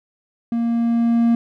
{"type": "tone with level ramp", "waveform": "triangle", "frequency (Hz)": 233.1, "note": "A#3", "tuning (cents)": 0, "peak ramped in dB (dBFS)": [-16, -10], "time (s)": [0.52, 1.35], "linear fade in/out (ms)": 2, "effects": []}